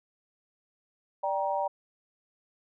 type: chord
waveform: sine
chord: G minor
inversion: second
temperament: equal with one note detuned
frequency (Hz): 587.3 / 784 / 943.2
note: D5 / G5 / Bb5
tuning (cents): 0 / 0 / +20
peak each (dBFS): -31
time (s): 1.23-1.68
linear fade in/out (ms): 10
effects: none